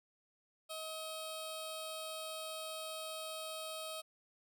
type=tone with notch filter; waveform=10% pulse; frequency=635 Hz; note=D#5; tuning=35 cents sharp; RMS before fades=-44 dBFS; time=0.69-4.02 s; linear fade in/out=20 ms; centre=1900 Hz; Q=0.98; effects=none